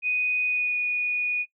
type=tone with pitch glide; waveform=sine; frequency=2489 to 2463 Hz; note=D#7 to D#7; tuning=0 to -18 cents; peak=-22 dBFS; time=0.02-1.46 s; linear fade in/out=50 ms; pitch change=-18 cents; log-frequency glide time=0.45-0.77 s; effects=noise-tail reverb RT60 0.1 s tail -21 dB re dry